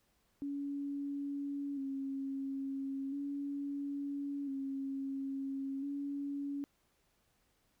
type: tone with vibrato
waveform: sine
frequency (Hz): 277.2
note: C#4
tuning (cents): 0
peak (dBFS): -36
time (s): 0.42-6.64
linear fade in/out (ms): 0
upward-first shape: square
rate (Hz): 0.37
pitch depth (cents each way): 33
effects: pink hiss -75 dBFS RMS until 7.8 s